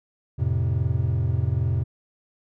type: chord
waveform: triangle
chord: F major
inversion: none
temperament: equal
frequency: 87.31 / 110 / 130.81 Hz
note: F2 / A2 / C3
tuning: 0 / 0 / 0 cents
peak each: -23 dBFS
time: 0.38-1.84 s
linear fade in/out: 20 ms
effects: none